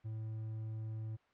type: tone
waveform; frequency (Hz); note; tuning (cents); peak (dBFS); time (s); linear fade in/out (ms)
triangle; 110; A2; 0; -37; 0.04-1.17; 20
effects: white hiss -70 dBFS RMS until 1.33 s + low-pass 2000 Hz 12 dB/octave